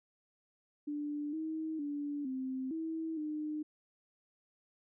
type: tone with pitch steps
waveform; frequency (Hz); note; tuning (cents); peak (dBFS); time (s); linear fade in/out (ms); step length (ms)
sine; 294.1 / 316.8 / 289.7 / 261.2 / 322.8 / 304.1; D4 / D#4 / D4 / C4 / E4 / D#4; +3 / +31 / -24 / -3 / -36 / -40; -35; 0.87-3.63; 10; 460
effects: none